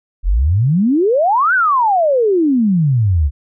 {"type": "exponential two-way sweep", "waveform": "sine", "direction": "up then down", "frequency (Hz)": [39.18, 1568, 66.1], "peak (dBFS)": -10, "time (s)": [0.23, 3.31], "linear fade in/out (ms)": 50, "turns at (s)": 1.54, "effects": []}